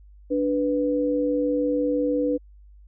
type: tone pair together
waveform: sine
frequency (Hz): 292.3 / 493.9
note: D4 / B4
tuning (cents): -8 / 0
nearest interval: major sixth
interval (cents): 908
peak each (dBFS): -23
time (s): 0.3-2.38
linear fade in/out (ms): 20
effects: added 50 Hz sine -46 dBFS peak until 2.87 s